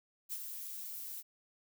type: noise with ADSR envelope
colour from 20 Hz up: violet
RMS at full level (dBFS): -38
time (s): 0.29-1.23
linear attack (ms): 39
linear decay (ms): 46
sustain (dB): -6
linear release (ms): 38
effects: none